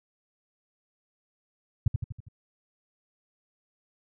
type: tone with echo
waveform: sine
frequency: 107.6 Hz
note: A2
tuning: 38 cents flat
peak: -16 dBFS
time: 1.86-1.88 s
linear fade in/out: 5 ms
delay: 81 ms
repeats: 5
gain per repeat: -5 dB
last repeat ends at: 2.285 s
effects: none